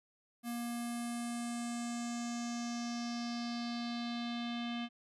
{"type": "tone with low-pass filter sweep", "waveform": "square", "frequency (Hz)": 237.1, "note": "A#3", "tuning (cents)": 30, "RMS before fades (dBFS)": -39, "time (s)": [0.43, 4.89], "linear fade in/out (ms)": 50, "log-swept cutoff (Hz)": [12000, 3200], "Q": 3.8, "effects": []}